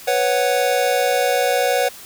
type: chord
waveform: square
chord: B suspended second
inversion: none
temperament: equal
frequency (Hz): 493.9 / 554.4 / 740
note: B4 / C#5 / F#5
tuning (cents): 0 / 0 / 0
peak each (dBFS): -21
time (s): 0.07-1.89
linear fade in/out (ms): 10
effects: white hiss -39 dBFS RMS until 2.05 s